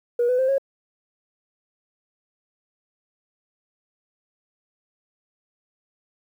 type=tone with pitch steps; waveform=sine; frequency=480 / 501 / 522.8 / 545.7 Hz; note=B4 / B4 / C5 / C#5; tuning=-49 / +25 / -1 / -27 cents; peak=-16 dBFS; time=0.19-0.582 s; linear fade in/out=5 ms; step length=98 ms; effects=tanh soft clip ceiling -14 dBFS + 9-bit